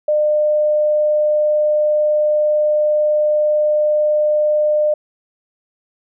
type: tone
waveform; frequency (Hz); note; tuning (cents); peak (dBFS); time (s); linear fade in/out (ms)
sine; 603; D5; +46; -12; 0.08-4.94; 5
effects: none